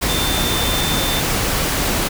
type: tone in noise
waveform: sine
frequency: 3569 Hz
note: A7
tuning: 24 cents sharp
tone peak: -23 dBFS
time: 0.08-1.21 s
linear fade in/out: 20 ms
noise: pink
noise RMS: -19 dBFS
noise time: 0.01-2.09 s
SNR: -7 dB
effects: none